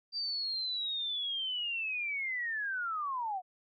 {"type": "linear sweep", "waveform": "sine", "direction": "down", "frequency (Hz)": [4710, 709], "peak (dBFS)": -32, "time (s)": [0.12, 3.42], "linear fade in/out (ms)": 50, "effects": ["MP3 48 kbps"]}